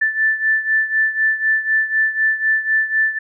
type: beating tone pair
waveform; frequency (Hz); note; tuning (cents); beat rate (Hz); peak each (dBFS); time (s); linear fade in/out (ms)
sine; 1760 / 1764; A6 / A6; 0 / +4; 4; -16 / -20; 0.01-3.19; 10
effects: none